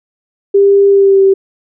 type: tone with pitch glide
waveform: sine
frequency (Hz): 398.3 to 387.9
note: G4 to G4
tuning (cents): +28 to -18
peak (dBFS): -4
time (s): 0.54-1.34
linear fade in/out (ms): 10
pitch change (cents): -46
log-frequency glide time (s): 0.89-1.23
effects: none

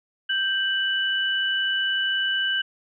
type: tone pair together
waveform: sine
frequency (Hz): 1567.3 / 2969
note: G6 / F#7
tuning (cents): -1 / +5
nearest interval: major seventh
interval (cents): 1106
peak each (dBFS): -24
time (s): 0.29-2.62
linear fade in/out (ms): 10
effects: none

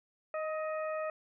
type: harmonic tone with a mistuned harmonic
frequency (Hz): 623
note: D#5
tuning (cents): +2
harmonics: 1 / 2 / 3 / 4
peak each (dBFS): -34 / -40 / -46 / -49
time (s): 0.34-1.1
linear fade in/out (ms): 2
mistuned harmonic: 2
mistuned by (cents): +23
effects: none

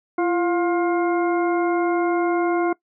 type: harmonic tone with a mistuned harmonic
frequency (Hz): 353.8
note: F4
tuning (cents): +23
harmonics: 1 / 2 / 3 / 4 / 6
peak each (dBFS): -19 / -25 / -29 / -31 / -35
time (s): 0.18-2.73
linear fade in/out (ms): 5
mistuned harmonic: 1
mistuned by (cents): -61
effects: noise-tail reverb RT60 0.1 s tail -21 dB re dry

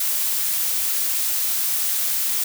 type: noise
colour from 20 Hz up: blue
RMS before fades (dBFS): -22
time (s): 0-2.44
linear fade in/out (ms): 5
effects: none

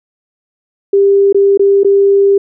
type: tone with dropouts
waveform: sine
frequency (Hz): 397.1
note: G4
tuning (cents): +22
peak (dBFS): -5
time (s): 0.93-2.38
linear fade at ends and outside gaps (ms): 5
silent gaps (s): 1.327-1.345 / 1.575-1.594 / 1.834-1.846
effects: none

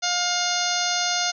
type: harmonic tone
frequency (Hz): 710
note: F5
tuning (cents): +28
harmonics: 1 / 2 / 3 / 4 / 5 / 6 / 7 / 8 / 9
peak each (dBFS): -28 / -29 / -33 / -33 / -30 / -30 / -30 / -33 / -28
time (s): 0.02-1.32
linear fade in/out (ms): 20
effects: none

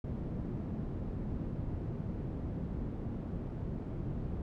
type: low-pass noise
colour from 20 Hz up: white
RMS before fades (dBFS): -38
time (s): 0.04-4.42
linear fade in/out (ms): 2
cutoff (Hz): 190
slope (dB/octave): 12
effects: none

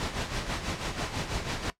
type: noise with tremolo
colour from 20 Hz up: pink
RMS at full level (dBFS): -30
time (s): 0-1.7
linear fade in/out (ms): 0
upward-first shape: sine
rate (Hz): 6.1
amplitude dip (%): 60
effects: noise-tail reverb RT60 0.1 s tail -17 dB re dry + low-pass 6000 Hz 12 dB/octave

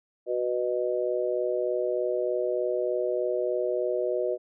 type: harmonic tone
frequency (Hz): 123.3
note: B2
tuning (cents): -2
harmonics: 3 / 4 / 5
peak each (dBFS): -29 / -29 / -29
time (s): 0.26-4.38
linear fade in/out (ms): 50
effects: none

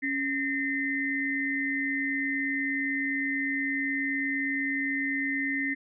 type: tone cluster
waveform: sine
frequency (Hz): 276.4 / 1828 / 2057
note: C#4 / A#6 / C7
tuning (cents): -5 / -34 / -30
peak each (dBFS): -31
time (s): 0.02-5.75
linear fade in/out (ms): 20
effects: none

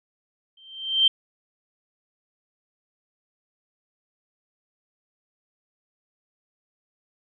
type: tone with exponential growth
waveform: sine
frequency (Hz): 3136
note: G7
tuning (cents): 0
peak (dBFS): -12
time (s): 0.57-1.08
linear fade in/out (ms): 5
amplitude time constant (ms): 110
effects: none

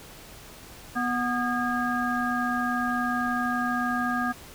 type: harmonic tone with a mistuned harmonic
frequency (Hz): 245.4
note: B3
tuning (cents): -11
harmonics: 1 / 3 / 5 / 7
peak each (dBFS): -28 / -31 / -30 / -30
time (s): 0.95-4.33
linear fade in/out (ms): 20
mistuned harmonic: 7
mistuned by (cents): -92
effects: pink hiss -46 dBFS RMS until 4.54 s

